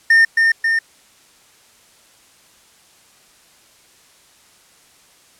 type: tone with echo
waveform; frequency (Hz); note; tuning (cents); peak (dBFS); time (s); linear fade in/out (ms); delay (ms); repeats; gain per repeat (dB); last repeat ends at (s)
triangle; 1817; A#6; -45; -6; 0.1-0.25; 5; 270; 2; -3; 0.79
effects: white hiss -51 dBFS RMS until 5.39 s + low-pass 10000 Hz 12 dB/octave